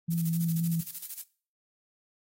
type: tone with vibrato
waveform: sine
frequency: 166.1 Hz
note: E3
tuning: 13 cents sharp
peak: -26 dBFS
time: 0.08-0.81 s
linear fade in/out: 10 ms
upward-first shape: sine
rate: 3.8 Hz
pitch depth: 21 cents each way
type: noise with tremolo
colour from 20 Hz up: violet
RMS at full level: -36 dBFS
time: 0.1-1.24 s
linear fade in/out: 20 ms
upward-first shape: square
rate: 13 Hz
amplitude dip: 75%
effects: noise-tail reverb RT60 0.4 s tail -19 dB re dry + AAC 48 kbps